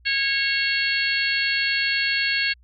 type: harmonic tone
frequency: 548 Hz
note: C#5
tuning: 20 cents flat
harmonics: 3 / 4 / 5 / 6 / 7 / 8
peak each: -25 / -26 / -26 / -31 / -36 / -26 dBFS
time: 0.05-2.54 s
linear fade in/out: 20 ms
effects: added 60 Hz sine -51 dBFS peak until 2.63 s